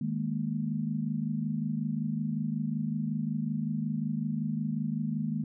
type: chord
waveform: sine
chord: D# suspended fourth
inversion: none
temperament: equal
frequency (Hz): 155.56 / 207.7 / 233.1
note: D#3 / G#3 / A#3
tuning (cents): 0 / 0 / 0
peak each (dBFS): -33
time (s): 0.01-5.44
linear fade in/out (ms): 5
effects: none